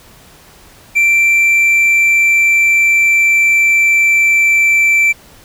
triangle tone with pitch glide, 2349 to 2335 Hz, D7 to D7, 0 to -11 cents, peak -6 dBFS, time 0.95-5.13 s, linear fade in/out 20 ms, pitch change -11 cents, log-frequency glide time 1.12-4.79 s, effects pink hiss -42 dBFS RMS until 5.44 s

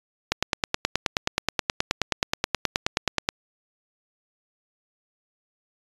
click train, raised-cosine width 0.2 ms, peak -3 dBFS, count 29, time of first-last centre 0.32-3.289 s, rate 9.43 Hz, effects resampled to 24000 Hz

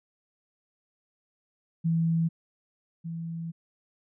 sine tone pair in turn, 164.81 / 165.76 Hz, E3 / E3, 0 / +10 cents, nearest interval unison, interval 10 cents, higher second, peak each -22 / -32 dBFS, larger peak first, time 1.84-2.29 / 3.04-3.52 s, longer second, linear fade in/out 20 ms, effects none

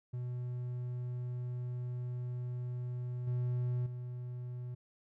triangle tone with level steps, 123.47 Hz, B2, in tune, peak -34 / -29 / -37 dBFS, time 0.13-4.75 s, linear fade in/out 10 ms, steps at 3.27 / 3.86 s, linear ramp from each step 5 ms, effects none

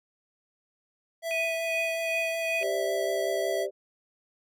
square tone with vibrato, 659.3 Hz, E5, in tune, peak -30 dBFS, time 1.22-3.67 s, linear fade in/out 50 ms, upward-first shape sine, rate 5.4 Hz, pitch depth 10 cents each way
sine tone with tremolo, 2489 Hz, D#7, in tune, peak -26 dBFS, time 1.31-2.63 s, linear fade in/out 0 ms, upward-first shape triangle, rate 2.6 Hz, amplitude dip 75%
sine chord, G suspended fourth, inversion none, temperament equal with one note detuned, 392 / 523.3 / 593.5 Hz, G4 / C5 / D5, 0 / 0 / +18 cents, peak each -31 / -34 / -32 dBFS, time 2.6-3.71 s, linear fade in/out 50 ms
effects none

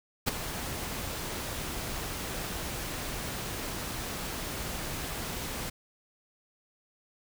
pink noise with ADSR envelope, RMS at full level -25 dBFS, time 0.26-5.7 s, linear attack 22 ms, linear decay 16 ms, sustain -11 dB, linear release 9 ms, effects none

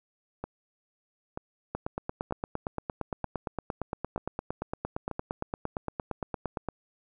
two click trains, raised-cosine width 1 ms, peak -20 / -17 dBFS, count 6 / 44, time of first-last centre 0.44-5.113 / 1.75-6.687 s, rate 1.07 / 8.71 Hz, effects none

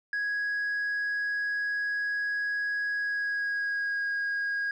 sine tone with pitch glide, 1661.2 to 1638.3 Hz, G#6 to G#6, 0 to -24 cents, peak -25 dBFS, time 0.13-4.71 s, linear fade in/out 2 ms, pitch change -24 cents, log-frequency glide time 2.92-4.07 s, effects tanh soft clip ceiling -26 dBFS

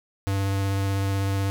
square tone with vibrato, 98 Hz, G2, in tune, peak -23 dBFS, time 0.27-1.5 s, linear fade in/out 0 ms, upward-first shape sine, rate 16 Hz, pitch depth 12 cents each way, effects none

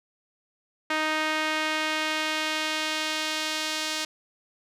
sawtooth tone with band-pass filter sweep, 311.1 Hz, D#4, in tune, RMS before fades -28 dBFS, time 0.9-4.05 s, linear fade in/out 5 ms, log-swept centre 1900 to 4500 Hz, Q 0.99, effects none

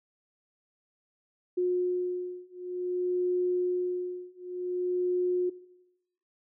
sine beating tone pair, 360 / 360.54 Hz, F#4 / F#4, -47 / -45 cents, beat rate 0.54 Hz, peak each -30 dBFS, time 1.57-5.5 s, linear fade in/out 10 ms, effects noise-tail reverb RT60 0.9 s tail -19 dB re dry

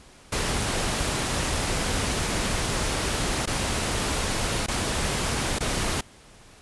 pink noise with dropouts, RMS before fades -26 dBFS, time 0.32-6.01 s, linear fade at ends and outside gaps 5 ms, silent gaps 3.458-3.473 / 4.663-4.682 / 5.587-5.605 s, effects pink hiss -51 dBFS RMS until 6.61 s + resampled to 24000 Hz

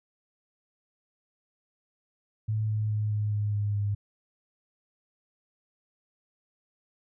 sine tone with pitch steps, 108.4 / 107.34 / 106.29 / 105.25 / 104.22 / 103.21 / 102.2 Hz, A2 / A2 / G#2 / G#2 / G#2 / G#2 / G#2, -25 / -42 / +41 / +24 / +7 / -10 / -27 cents, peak -25 dBFS, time 2.48-3.95 s, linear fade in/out 10 ms, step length 210 ms, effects none

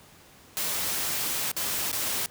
white noise with dropouts, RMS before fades -29 dBFS, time 0.57-2.26 s, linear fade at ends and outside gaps 0 ms, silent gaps 1.516-1.566 / 1.915-1.929 s, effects pink hiss -53 dBFS RMS until 2.3 s + high-pass 60 Hz 12 dB/octave

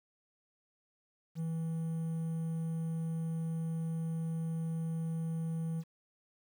triangle tone with quantisation, 163.2 Hz, E3, 17 cents flat, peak -31 dBFS, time 1.35-5.84 s, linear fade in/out 50 ms, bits 10, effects none

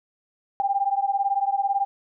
sine beating tone pair, 787 / 805 Hz, G5 / G5, +7 / +46 cents, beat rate 18 Hz, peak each -23 / -24 dBFS, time 0.6-1.85 s, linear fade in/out 0 ms, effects none

